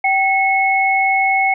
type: tone pair together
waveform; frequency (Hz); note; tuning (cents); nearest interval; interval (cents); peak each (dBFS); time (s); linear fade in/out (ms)
sine; 773.6 / 2188; G5 / C#7; -23 / -23; octave + tritone; 1800; -15; 0.04-1.54; 5
effects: none